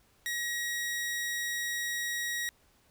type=tone; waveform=sawtooth; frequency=1900 Hz; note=A#6; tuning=33 cents sharp; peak=-28 dBFS; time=0.26-2.49 s; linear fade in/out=0 ms; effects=pink hiss -66 dBFS RMS until 2.9 s